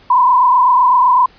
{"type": "tone with frequency modulation", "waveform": "sine", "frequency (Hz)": 1000, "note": "B5", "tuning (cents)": 21, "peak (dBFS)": -7, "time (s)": [0.1, 1.26], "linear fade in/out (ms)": 5, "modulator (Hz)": 27.9, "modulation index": 1.5, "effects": ["pink hiss -46 dBFS RMS until 1.38 s", "resampled to 11025 Hz"]}